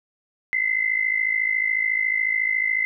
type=tone pair together; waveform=sine; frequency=2024 / 2078 Hz; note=B6 / C7; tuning=+42 / -12 cents; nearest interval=unison; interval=46 cents; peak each=-23 / -22 dBFS; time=0.53-2.85 s; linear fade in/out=0 ms; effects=none